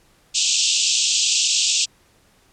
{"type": "band-pass noise", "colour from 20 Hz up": "white", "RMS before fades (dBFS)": -19, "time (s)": [0.34, 1.86], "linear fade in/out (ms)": 20, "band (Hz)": [2600, 7900], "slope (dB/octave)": 96, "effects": ["pink hiss -57 dBFS RMS until 2.52 s", "low-pass 12000 Hz 12 dB/octave"]}